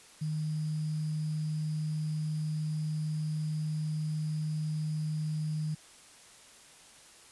sine tone with sample-and-hold, 154.4 Hz, D#3, 13 cents flat, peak -30 dBFS, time 0.21-5.75 s, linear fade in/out 10 ms, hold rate 4900 Hz, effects white hiss -55 dBFS RMS until 7.31 s + resampled to 24000 Hz

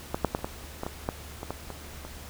clicks, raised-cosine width 1 ms, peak -13 / -8 / -12 / -30 / -16 / -17 / -18 / -13 / -21 / -17 / -23 / -25 dBFS, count 12, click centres 0.145 / 0.247 / 0.349 / 0.39 / 0.445 / 0.834 / 0.865 / 1.089 / 1.431 / 1.506 / 1.703 / 2.05 s, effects added 73 Hz sine -45 dBFS peak until 2.29 s + pink hiss -45 dBFS RMS until 2.29 s

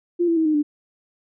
sine tone with pitch steps, 347.7 / 333.9 / 320.7 / 308 / 295.8 Hz, F4 / E4 / E4 / D#4 / D4, -8 / +22 / -48 / -17 / +13 cents, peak -16 dBFS, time 0.19-0.63 s, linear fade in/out 20 ms, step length 88 ms, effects none

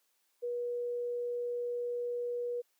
sine tone, 483.1 Hz, B4, 38 cents flat, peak -32 dBFS, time 0.42-2.62 s, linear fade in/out 20 ms, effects white hiss -75 dBFS RMS until 2.79 s + high-pass 300 Hz 12 dB/octave

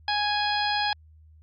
harmonic tone, 830.6 Hz, G#5, in tune, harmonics 1 / 2 / 3 / 4 / 5 / 6, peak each -26 / -30 / -35 / -32 / -33 / -33 dBFS, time 0.08-0.93 s, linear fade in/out 2 ms, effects added 78 Hz sine -50 dBFS peak until 1.42 s + Opus 48 kbps

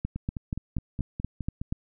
two click trains, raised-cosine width 5 ms, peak -16 / -20 dBFS, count 8 / 8, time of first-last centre 0.05-1.725 / 0.16-1.615 s, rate 4.18 / 4.81 Hz, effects none

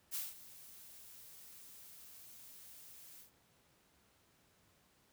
blue noise with ADSR envelope, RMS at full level -39 dBFS, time 0.11-3.31 s, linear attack 38 ms, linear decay 190 ms, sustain -17 dB, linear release 110 ms, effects pink hiss -71 dBFS RMS until 5.12 s + high-pass 60 Hz 12 dB/octave

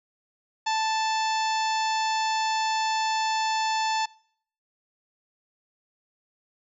harmonic tone, 880 Hz, A5, in tune, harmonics 1 / 2 / 3 / 4 / 5 / 6 / 7 / 8, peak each -24 / -34 / -35 / -36 / -36 / -38 / -43 / -41 dBFS, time 0.66-4.06 s, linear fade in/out 10 ms, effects noise-tail reverb RT60 0.6 s tail -24 dB re dry

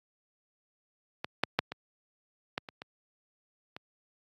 clicks, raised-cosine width 0.3 ms, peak -17 / -8 / -7 / -21 / -15 / -26 / -25 / -25 dBFS, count 8, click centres 1.245 / 1.436 / 1.59 / 1.72 / 2.579 / 2.688 / 2.819 / 3.765 s, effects high-pass 100 Hz 12 dB/octave + AAC 32 kbps

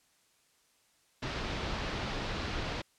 pink low-pass noise, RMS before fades -36 dBFS, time 1.22-2.82 s, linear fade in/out 10 ms, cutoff 4800 Hz, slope 24 dB/octave, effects white hiss -69 dBFS RMS until 2.98 s + low-pass 10000 Hz 12 dB/octave

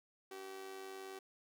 sawtooth tone with amplitude modulation, 383.2 Hz, G4, 39 cents flat, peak -40 dBFS, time 0.31-1.19 s, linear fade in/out 5 ms, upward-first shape sine, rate 99.4 Hz, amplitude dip 60%, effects none

